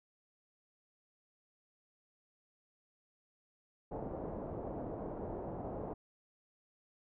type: low-pass noise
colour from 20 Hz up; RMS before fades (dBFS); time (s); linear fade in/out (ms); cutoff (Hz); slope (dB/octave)
white; -42; 3.91-5.94; 10; 700; 24
effects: none